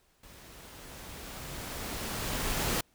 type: noise with level ramp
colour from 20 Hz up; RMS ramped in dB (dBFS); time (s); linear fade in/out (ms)
pink; -53 to -29; 0.23-2.81; 5
effects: pink hiss -68 dBFS RMS until 2.94 s